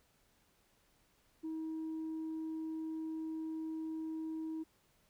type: tone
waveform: sine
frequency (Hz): 318.6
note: D#4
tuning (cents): +41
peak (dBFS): -36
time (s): 1.43-4.64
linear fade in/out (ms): 20
effects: tanh soft clip ceiling -36 dBFS + pink hiss -72 dBFS RMS until 5.09 s